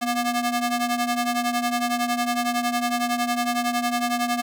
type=ring-modulated tone; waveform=sawtooth; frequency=478.9 Hz; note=A#4; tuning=47 cents sharp; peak=-15 dBFS; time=0.01-4.42 s; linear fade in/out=20 ms; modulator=234 Hz; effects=none